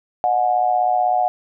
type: tone with amplitude modulation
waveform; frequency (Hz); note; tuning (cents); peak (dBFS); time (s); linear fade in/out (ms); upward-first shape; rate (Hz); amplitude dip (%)
sine; 730; F#5; -24; -11; 0.24-1.28; 0; sine; 116; 80
effects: none